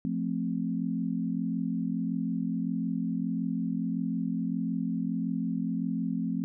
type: chord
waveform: sine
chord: F major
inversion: none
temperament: equal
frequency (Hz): 174.61 / 220 / 261.6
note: F3 / A3 / C4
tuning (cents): 0 / 0 / 0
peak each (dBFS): -32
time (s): 0.05-6.44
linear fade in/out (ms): 0
effects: none